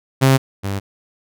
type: tone pair in turn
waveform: sawtooth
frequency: 133.6 / 98.73 Hz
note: C3 / G2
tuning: +36 / +13 cents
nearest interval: perfect fourth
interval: 523 cents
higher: first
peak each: -6 / -17 dBFS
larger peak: first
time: 0.21-0.38 / 0.63-0.8 s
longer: neither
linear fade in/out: 20 ms
effects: none